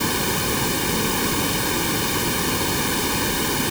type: noise with comb filter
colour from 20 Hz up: pink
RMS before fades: -22 dBFS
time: 0-3.7 s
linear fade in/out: 10 ms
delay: 1.5 ms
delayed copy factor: -0.9
effects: none